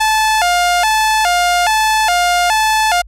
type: tone with vibrato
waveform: sawtooth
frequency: 784 Hz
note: G5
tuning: in tune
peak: -7 dBFS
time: 0-3.02 s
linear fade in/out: 10 ms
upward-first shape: square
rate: 1.2 Hz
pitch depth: 180 cents each way
effects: added 50 Hz sine -35 dBFS peak until 3.07 s + low-pass 11000 Hz 12 dB/octave